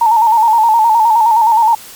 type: tone with vibrato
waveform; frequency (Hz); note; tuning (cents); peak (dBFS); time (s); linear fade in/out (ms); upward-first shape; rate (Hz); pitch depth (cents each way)
sine; 899; A5; +37; -6; 0.01-1.75; 5; square; 9.6; 61
effects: white hiss -34 dBFS RMS until 1.95 s + MP3 96 kbps